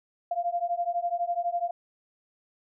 sine beating tone pair, 689 / 701 Hz, F5 / F5, -24 / +6 cents, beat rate 12 Hz, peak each -29 dBFS, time 0.31-1.71 s, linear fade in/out 5 ms, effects none

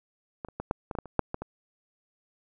clicks, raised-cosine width 1 ms, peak -21 / -30 / -19 / -12 / -20 / -21 / -16 / -29 / -7 / -17 / -21 dBFS, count 11, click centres 0.448 / 0.486 / 0.6 / 0.711 / 0.912 / 0.952 / 0.987 / 1.057 / 1.193 / 1.344 / 1.42 s, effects none

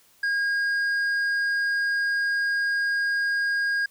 triangle tone with tanh clipping, 1628 Hz, G#6, 35 cents flat, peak -23 dBFS, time 0.23-3.86 s, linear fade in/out 5 ms, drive 10 dB, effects white hiss -59 dBFS RMS until 3.9 s

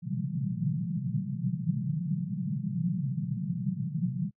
white band-pass noise, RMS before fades -31 dBFS, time 0.02-4.31 s, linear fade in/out 50 ms, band 120 to 200 Hz, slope 96 dB/octave, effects noise-tail reverb RT60 0.1 s tail -26 dB re dry

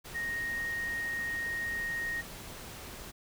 sine tone in noise, 1864.7 Hz, A#6, in tune, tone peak -32 dBFS, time 0.14-2.22 s, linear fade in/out 20 ms, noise pink, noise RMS -45 dBFS, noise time 0.04-3.12 s, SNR +10 dB, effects none

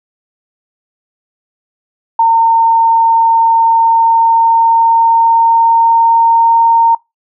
sine tone with pitch glide, 912 to 919.4 Hz, A#5 to A#5, -38 to -24 cents, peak -5 dBFS, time 2.19-6.95 s, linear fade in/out 5 ms, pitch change +14 cents, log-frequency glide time 3.64-6.58 s, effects noise-tail reverb RT60 0.2 s tail -23 dB re dry

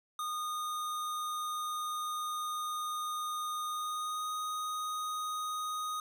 square tone with pitch glide, 1229 to 1244.7 Hz, D#6 to D#6, -22 to 0 cents, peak -35 dBFS, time 0.19-6 s, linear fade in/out 2 ms, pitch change +22 cents, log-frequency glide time 3.69-4.32 s, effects none

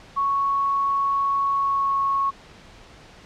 sine tone with pitch glide, 1108.7 to 1101 Hz, C#6 to C#6, 0 to -12 cents, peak -19 dBFS, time 0.16-2.31 s, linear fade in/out 20 ms, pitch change -12 cents, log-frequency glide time 1.52-1.98 s, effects pink hiss -47 dBFS RMS until 3.25 s + low-pass 5000 Hz 12 dB/octave

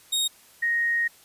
sawtooth / sine tone pair in turn, 3738 / 1869 Hz, A#7 / A#6, +4 / +4 cents, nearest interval octave, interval 1200 cents, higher first, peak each -19 / -21 dBFS, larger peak first, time 0.12-0.28 / 0.62-1.08 s, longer second, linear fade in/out 10 ms, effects white hiss -54 dBFS RMS until 1.24 s + resampled to 32000 Hz

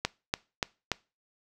click train, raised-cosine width 0.2 ms, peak -9 dBFS, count 4, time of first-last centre 0.05-0.917 s, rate 3.46 Hz, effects noise-tail reverb RT60 0.3 s tail -22 dB re dry

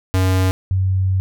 square / sine tone pair in turn, 93.4 / 94.49 Hz, F#2 / F#2, +17 / +37 cents, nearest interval unison, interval 20 cents, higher second, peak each -14 dBFS, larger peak neither, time 0.14-0.51 / 0.71-1.2 s, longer second, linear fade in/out 0 ms, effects none

